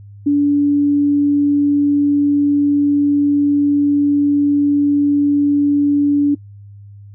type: tone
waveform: sine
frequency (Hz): 288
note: D4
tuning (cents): -34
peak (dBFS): -10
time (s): 0.26-6.35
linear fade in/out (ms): 10
effects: noise-tail reverb RT60 0.1 s tail -22 dB re dry + added 101 Hz sine -35 dBFS peak until 7.14 s